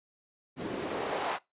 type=noise with band-pass filter sweep; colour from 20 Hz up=white; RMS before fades=-34 dBFS; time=0.56-1.39 s; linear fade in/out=50 ms; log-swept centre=220 to 830 Hz; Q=1.5; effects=noise-tail reverb RT60 0.2 s tail -21 dB re dry + resampled to 8000 Hz